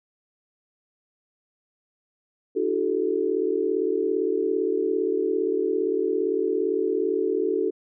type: tone cluster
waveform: sine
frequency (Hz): 299.5 / 342.2 / 379.9 / 437.4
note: D4 / F4 / F#4 / A4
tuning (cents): +34 / -35 / +46 / -10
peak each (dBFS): -30 / -30 / -25 / -25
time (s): 2.55-7.71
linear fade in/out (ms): 20
effects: none